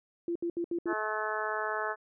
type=tone bursts; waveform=sine; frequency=342.1 Hz; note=F4; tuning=36 cents flat; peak=-29 dBFS; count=5; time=0.28-0.931 s; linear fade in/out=2 ms; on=75 ms; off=69 ms
type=harmonic tone; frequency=215.1 Hz; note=A3; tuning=39 cents flat; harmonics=2 / 3 / 4 / 5 / 6 / 7 / 8; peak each=-38 / -38 / -38 / -38 / -38 / -38 / -38 dBFS; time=0.86-1.96 s; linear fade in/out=50 ms
effects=none